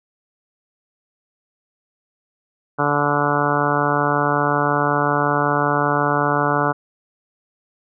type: harmonic tone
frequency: 145.4 Hz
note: D3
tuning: 17 cents flat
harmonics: 1 / 2 / 3 / 4 / 5 / 6 / 7 / 8 / 9 / 10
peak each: -25 / -25 / -25 / -25 / -25 / -25 / -25 / -25 / -25 / -25 dBFS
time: 2.78-6.73 s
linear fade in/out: 20 ms
effects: none